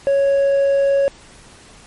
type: tone with hard clipping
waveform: sine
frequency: 554.4 Hz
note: C#5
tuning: in tune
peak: -13 dBFS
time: 0.07-1.08 s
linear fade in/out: 0 ms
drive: 2 dB
effects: pink hiss -44 dBFS RMS until 1.86 s + MP3 48 kbps